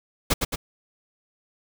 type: noise with echo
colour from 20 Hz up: pink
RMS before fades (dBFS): -20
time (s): 0.3-0.34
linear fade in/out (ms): 10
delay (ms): 110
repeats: 2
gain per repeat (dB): -4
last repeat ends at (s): 0.56
effects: none